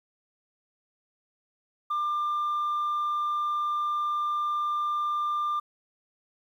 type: tone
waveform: sine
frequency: 1194 Hz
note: D6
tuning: 28 cents sharp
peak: -23 dBFS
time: 1.9-5.6 s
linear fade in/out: 10 ms
effects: tanh soft clip ceiling -24 dBFS + 10-bit